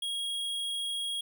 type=tone; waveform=square; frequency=3291 Hz; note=G#7; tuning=16 cents flat; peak=-32 dBFS; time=0.02-1.21 s; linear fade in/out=5 ms; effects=none